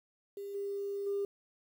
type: tone with level steps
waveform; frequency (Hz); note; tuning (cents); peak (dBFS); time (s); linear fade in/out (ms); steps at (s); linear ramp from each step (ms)
sine; 400.9; G4; +39; -39 / -34 / -30; 0.37-1.25; 2; 0.54 / 1.06; 10
effects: tanh soft clip ceiling -26 dBFS + 10-bit